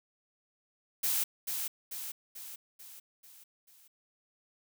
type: noise with echo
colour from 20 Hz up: blue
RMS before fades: -30 dBFS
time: 1.03-1.24 s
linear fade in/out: 10 ms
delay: 440 ms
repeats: 6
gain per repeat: -5 dB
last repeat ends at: 3.88 s
effects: none